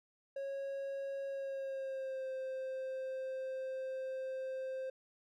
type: tone with pitch glide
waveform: triangle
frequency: 549 to 524.5 Hz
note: C#5 to C5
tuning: -17 to +4 cents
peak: -36 dBFS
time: 0.36-4.9 s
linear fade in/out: 5 ms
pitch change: -79 cents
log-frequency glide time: 1.28-2.3 s
effects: none